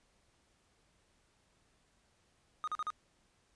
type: tone bursts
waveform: triangle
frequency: 1238 Hz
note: D#6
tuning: 9 cents flat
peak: -32 dBFS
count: 4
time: 2.64-2.903 s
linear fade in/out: 0 ms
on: 35 ms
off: 41 ms
effects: pink hiss -72 dBFS RMS until 3.55 s + resampled to 22050 Hz